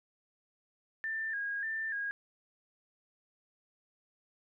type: tone with vibrato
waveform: sine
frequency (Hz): 1708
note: G#6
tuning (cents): +48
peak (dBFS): -33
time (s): 1.04-2.11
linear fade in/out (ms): 0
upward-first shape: square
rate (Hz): 1.7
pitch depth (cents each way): 74
effects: none